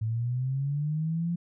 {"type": "linear sweep", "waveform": "sine", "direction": "up", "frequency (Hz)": [108.4, 174], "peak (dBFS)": -26, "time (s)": [0.01, 1.36], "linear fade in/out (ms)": 10, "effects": []}